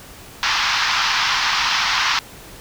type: band-pass noise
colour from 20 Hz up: pink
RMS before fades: -19 dBFS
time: 0.43-2.19 s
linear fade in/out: 0 ms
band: 880 to 5700 Hz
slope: 48 dB/octave
effects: pink hiss -40 dBFS RMS until 2.6 s